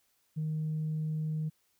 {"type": "tone", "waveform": "sine", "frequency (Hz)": 155.6, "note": "D#3", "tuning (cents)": 0, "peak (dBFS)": -29, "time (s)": [0.36, 1.5], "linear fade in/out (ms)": 20, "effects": ["tanh soft clip ceiling -27 dBFS", "white hiss -73 dBFS RMS until 1.79 s"]}